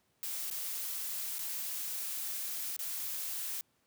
blue noise with dropouts, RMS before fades -38 dBFS, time 0.23-3.61 s, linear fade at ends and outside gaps 0 ms, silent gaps 0.501-0.512 / 1.384-1.391 / 2.765-2.792 s, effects pink hiss -74 dBFS RMS until 3.86 s + high-pass 80 Hz 12 dB/octave

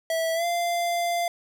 square tone with pitch glide, 654 to 691.7 Hz, E5 to F5, -14 to -17 cents, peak -24 dBFS, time 0.1-1.28 s, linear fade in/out 2 ms, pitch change +97 cents, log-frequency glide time 0.34-0.45 s, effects none

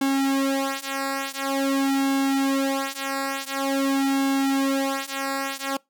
sawtooth tone with flanger, 272.5 Hz, C#4, 29 cents flat, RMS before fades -24 dBFS, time 0.01-5.77 s, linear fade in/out 5 ms, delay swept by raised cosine 1.6 to 4 ms, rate 0.47 Hz, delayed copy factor -0.95, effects noise-tail reverb RT60 0.2 s tail -24 dB re dry

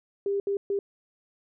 sine tone bursts at uneven times, 399.1 Hz, G4, 31 cents sharp, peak -24 dBFS, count 3, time 0.26-0.4 / 0.47-0.57 / 0.7-0.79 s, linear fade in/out 2 ms, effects none

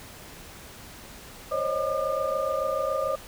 sine tone cluster, 529 / 556 / 620 / 1206 Hz, C5 / C#5 / D#5 / D6, +19 / +5 / -6 / +46 cents, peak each -30 dBFS, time 1.51-3.16 s, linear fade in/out 10 ms, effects pink hiss -45 dBFS RMS until 3.27 s

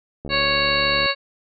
click train, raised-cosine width 2 ms, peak -19 dBFS, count 60, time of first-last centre 0.25-1.059 s, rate 72.9 Hz
harmonic tone, 554.4 Hz, C#5, in tune, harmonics 1 / 2 / 3 / 4 / 5 / 7 / 8, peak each -25 / -25 / -25 / -25 / -25 / -25 / -25 dBFS, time 0.29-1.15 s, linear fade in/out 50 ms
effects none

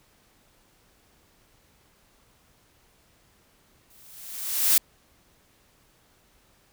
blue noise with exponential growth, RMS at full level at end -17 dBFS, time 3.9-4.78 s, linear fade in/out 5 ms, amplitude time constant 190 ms, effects pink hiss -62 dBFS RMS until 6.72 s

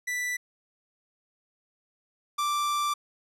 45% pulse tone pair in turn, 1975.5 / 1174.6 Hz, B6 / D6, 0 / 0 cents, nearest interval major sixth, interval 900 cents, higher first, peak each -28 / -25 dBFS, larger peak second, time 0.07-0.37 / 2.38-2.94 s, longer second, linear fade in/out 10 ms, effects low-pass 12000 Hz 12 dB/octave

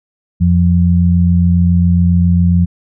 sine tone pair together, 87.4 / 174.68 Hz, F2 / F3, +2 / +1 cents, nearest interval octave, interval 1199 cents, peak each -10 dBFS, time 0.4-2.66 s, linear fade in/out 20 ms, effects none

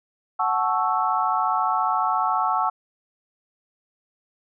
sine chord, F# minor seventh, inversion none, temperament equal with one note detuned, 740 / 874.4 / 1108.7 / 1318.5 Hz, F#5 / A5 / C#6 / E6, 0 / -11 / 0 / 0 cents, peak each -25 dBFS, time 0.39-2.7 s, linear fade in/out 10 ms, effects none

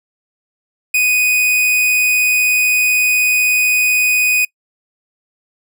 45% pulse tone, 2489 Hz, D#7, in tune, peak -11 dBFS, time 0.94-4.45 s, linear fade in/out 5 ms, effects noise-tail reverb RT60 0.1 s tail -25 dB re dry

